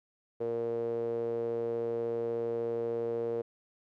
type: tone with band-pass filter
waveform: sawtooth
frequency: 116.54 Hz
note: A#2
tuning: in tune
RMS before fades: -33 dBFS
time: 0.4-3.42 s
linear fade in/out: 10 ms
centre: 460 Hz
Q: 7
effects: none